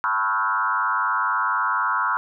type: tone with frequency modulation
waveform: sine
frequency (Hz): 1204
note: D6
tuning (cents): +43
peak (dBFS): -19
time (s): 0.04-2.17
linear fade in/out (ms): 0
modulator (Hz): 104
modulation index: 2.7
effects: none